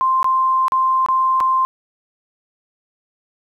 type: tone with dropouts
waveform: sine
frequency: 1046.5 Hz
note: C6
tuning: in tune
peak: -13 dBFS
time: 0.01-1.65 s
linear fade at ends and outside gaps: 0 ms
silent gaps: 0.229-0.244 / 0.682-0.721 / 1.062-1.086 / 1.403-1.408 s
effects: 9-bit